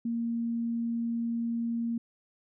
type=tone; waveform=sine; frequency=232.6 Hz; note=A#3; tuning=4 cents flat; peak=-28 dBFS; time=0.05-1.98 s; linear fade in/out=5 ms; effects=none